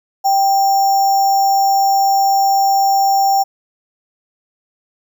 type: tone with sample-and-hold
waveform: sine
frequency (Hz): 784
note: G5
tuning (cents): 0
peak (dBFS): -10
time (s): 0.24-3.44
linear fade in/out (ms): 20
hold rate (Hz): 6300
effects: none